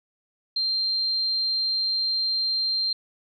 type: tone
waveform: sine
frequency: 4167 Hz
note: C8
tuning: 8 cents flat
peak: -22 dBFS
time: 0.56-2.93 s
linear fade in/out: 5 ms
effects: none